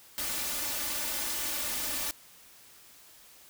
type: noise with comb filter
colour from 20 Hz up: white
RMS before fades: -33 dBFS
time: 0.18-2.11 s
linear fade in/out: 0 ms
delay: 3.4 ms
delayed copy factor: +0.65
effects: white hiss -55 dBFS RMS until 3.49 s